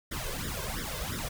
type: noise with flanger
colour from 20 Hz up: pink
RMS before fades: -35 dBFS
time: 0.11-1.29 s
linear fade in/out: 10 ms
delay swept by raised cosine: 0.56 to 1.96 ms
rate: 2.9 Hz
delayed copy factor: +1
effects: none